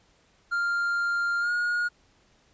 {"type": "tone with pitch glide", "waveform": "triangle", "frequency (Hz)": [1396.9, 1437], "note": ["F6", "F6"], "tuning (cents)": [0, 49], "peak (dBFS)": -22, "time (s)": [0.51, 1.89], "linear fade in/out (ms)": 20, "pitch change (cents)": 49, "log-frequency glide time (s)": [1.4, 1.51], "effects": ["pink hiss -63 dBFS RMS until 2.53 s", "resampled to 16000 Hz"]}